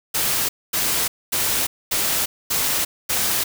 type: noise bursts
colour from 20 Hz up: white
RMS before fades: -21 dBFS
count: 6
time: 0.14-3.44 s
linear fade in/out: 10 ms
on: 350 ms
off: 240 ms
effects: none